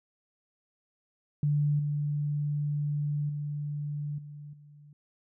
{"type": "tone with level steps", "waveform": "sine", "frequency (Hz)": 146.83, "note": "D3", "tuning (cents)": 0, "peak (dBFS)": [-23, -27, -31, -41, -50], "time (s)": [1.43, 4.93], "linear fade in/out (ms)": 2, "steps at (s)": [1.79, 3.29, 4.18, 4.53], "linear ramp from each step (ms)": 5, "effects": []}